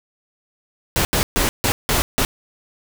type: noise bursts at uneven times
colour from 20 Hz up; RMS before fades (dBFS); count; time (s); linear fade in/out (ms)
pink; -18; 6; 0.96-1.05 / 1.13-1.23 / 1.36-1.49 / 1.64-1.72 / 1.89-2.02 / 2.18-2.25; 0
effects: none